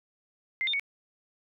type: tone with pitch steps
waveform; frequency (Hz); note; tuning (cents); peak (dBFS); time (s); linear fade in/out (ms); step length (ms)
sine; 2090 / 3627 / 2229; C7 / A#7 / C#7; -2 / -48 / +9; -26; 0.61-0.796; 0; 62
effects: none